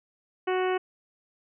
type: harmonic tone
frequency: 370 Hz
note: F#4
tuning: in tune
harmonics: 1 / 2 / 3 / 4 / 5 / 6 / 7 / 8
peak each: -25 / -31 / -35 / -37 / -39 / -41 / -42 / -43 dBFS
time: 0.47-0.78 s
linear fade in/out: 10 ms
effects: none